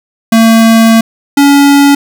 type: tone pair in turn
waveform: square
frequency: 225.9 / 282.5 Hz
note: A3 / C#4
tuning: +46 / +33 cents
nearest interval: major third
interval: 387 cents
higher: second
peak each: -3 dBFS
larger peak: neither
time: 0.32-1.01 / 1.37-1.95 s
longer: first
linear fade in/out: 5 ms
effects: none